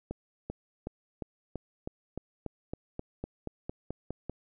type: accelerating click train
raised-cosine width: 2 ms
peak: -22 dBFS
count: 16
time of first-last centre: 0.11-4.296 s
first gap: 390 ms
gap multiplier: 0.95
effects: none